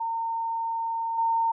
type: tone with level steps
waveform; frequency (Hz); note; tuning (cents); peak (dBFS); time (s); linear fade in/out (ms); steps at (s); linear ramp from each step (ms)
sine; 913; A#5; -36; -26 / -21; 0-1.52; 10; 1.18; 5
effects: none